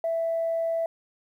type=tone; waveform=sine; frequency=661 Hz; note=E5; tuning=5 cents sharp; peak=-23 dBFS; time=0.04-0.86 s; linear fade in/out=2 ms; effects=tanh soft clip ceiling -19 dBFS + 10-bit